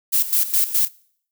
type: noise with tremolo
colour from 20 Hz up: violet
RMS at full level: -17 dBFS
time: 0.12-0.89 s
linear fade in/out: 20 ms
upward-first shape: square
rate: 4.8 Hz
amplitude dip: 75%
effects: noise-tail reverb RT60 0.6 s tail -24 dB re dry